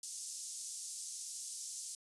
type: band-pass noise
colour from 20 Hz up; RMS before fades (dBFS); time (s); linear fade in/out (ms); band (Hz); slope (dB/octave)
pink; -45; 0.03-1.95; 2; 5900 to 10000; 24
effects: resampled to 24000 Hz